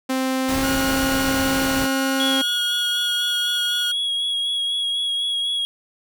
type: tone with pitch glide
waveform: sawtooth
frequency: 261.6 to 268 Hz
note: C4 to C4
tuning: 0 to +42 cents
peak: -16 dBFS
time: 0.09-2.42 s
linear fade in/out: 10 ms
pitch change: +42 cents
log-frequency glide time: 0.48-0.6 s
type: noise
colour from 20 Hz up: pink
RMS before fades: -27 dBFS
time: 0.48-1.87 s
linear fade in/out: 10 ms
type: tone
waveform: sawtooth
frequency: 1443 Hz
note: F#6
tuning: 44 cents flat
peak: -22 dBFS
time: 0.63-3.92 s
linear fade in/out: 10 ms
type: tone with vibrato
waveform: triangle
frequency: 3322 Hz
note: G#7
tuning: in tune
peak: -19 dBFS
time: 2.2-5.65 s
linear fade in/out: 0 ms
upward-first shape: sine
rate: 4 Hz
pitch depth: 20 cents each way
effects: none